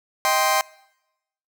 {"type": "chord", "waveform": "sawtooth", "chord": "C minor", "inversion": "first", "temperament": "just", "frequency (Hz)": [627.9, 784.9, 1046.5], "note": ["Eb5", "G5", "C6"], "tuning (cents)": [16, 2, 0], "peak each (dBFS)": [-21, -18, -17], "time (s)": [0.25, 0.61], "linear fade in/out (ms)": 0, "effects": ["noise-tail reverb RT60 0.9 s tail -24 dB re dry"]}